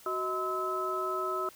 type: tone cluster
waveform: sine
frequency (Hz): 372.6 / 633 / 1024 / 1296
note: F#4 / D#5 / C6 / E6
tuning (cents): +12 / +30 / -38 / -30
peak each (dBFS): -35 / -38 / -40 / -32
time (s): 0.06-1.49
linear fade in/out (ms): 2
effects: white hiss -55 dBFS RMS until 1.55 s